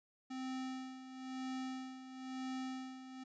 square tone with tremolo, 260 Hz, C4, 11 cents flat, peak -40 dBFS, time 0.3-3.24 s, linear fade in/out 10 ms, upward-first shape sine, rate 1 Hz, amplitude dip 70%, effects resampled to 16000 Hz

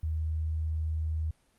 sine tone, 78.9 Hz, D#2, 25 cents sharp, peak -28 dBFS, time 0.03-1.31 s, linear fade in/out 5 ms, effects pink hiss -68 dBFS RMS until 1.58 s + Opus 32 kbps

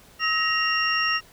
sine tone cluster, 1284 / 1883 / 2779 / 5550 Hz, E6 / A#6 / F7 / F8, -46 / +17 / -9 / -12 cents, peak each -26 / -26 / -25 / -28 dBFS, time 0.19-1.21 s, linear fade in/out 50 ms, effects pink hiss -52 dBFS RMS until 1.32 s

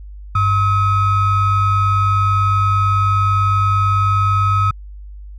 triangle ring-modulated tone, 591 Hz, D5, 11 cents sharp, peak -7 dBFS, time 0.35-4.71 s, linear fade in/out 5 ms, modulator 690 Hz, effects added 50 Hz sine -31 dBFS peak until 5.38 s

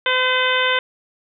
harmonic tone, 510 Hz, C5, 44 cents flat, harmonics 1 / 2 / 3 / 4 / 5 / 6 / 7, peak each -23 / -23 / -21 / -23 / -26 / -24 / -25 dBFS, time 0.06-0.79 s, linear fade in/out 2 ms, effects none

